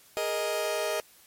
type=chord; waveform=sawtooth; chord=Ab suspended second; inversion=none; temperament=just; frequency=415.3 / 467.2 / 623 Hz; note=Ab4 / Bb4 / Eb5; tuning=0 / +4 / +2 cents; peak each=-30 / -30 / -25 dBFS; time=0.17-1 s; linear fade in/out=0 ms; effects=white hiss -57 dBFS RMS until 1.26 s + MP3 64 kbps